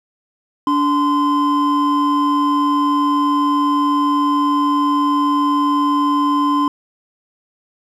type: tone pair together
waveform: triangle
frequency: 290 / 1033.4 Hz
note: D4 / C6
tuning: -22 / -22 cents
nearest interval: octave + minor seventh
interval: 2200 cents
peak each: -14 dBFS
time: 0.67-6.68 s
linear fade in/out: 2 ms
effects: none